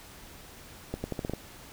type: accelerating click train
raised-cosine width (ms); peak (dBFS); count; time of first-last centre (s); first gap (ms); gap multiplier
2; -18; 7; 0.94-1.336; 100; 0.83
effects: pink hiss -49 dBFS RMS until 1.72 s